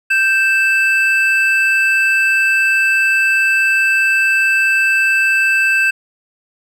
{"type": "tone pair together", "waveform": "triangle", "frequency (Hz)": [1566.2, 2637], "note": ["G6", "E7"], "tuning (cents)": [-2, 0], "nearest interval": "major sixth", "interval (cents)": 902, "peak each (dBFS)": -12, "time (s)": [0.1, 5.91], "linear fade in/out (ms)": 10, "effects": []}